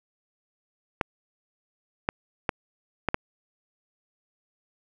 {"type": "clicks", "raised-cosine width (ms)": 0.5, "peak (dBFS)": -8, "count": 5, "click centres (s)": [1.012, 2.089, 2.492, 3.087, 3.144], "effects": []}